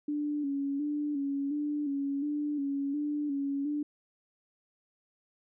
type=tone with vibrato; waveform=sine; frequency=286.9 Hz; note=D4; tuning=40 cents flat; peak=-29 dBFS; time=0.08-3.83 s; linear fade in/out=5 ms; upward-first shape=square; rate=1.4 Hz; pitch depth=48 cents each way; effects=none